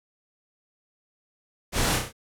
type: noise with echo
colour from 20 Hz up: pink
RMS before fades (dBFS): -25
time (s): 1.72-2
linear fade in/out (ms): 50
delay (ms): 32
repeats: 4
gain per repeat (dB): -4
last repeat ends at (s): 2.128
effects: low-pass 12000 Hz 12 dB/octave